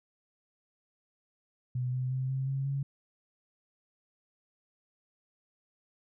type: tone with pitch steps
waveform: sine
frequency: 125.4 / 127.89 / 130.42 / 133.01 / 135.65 / 138.34 Hz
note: B2 / C3 / C3 / C3 / C#3 / C#3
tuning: +27 / -39 / -5 / +29 / -37 / -3 cents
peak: -29 dBFS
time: 1.75-2.83 s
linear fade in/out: 5 ms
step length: 180 ms
effects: none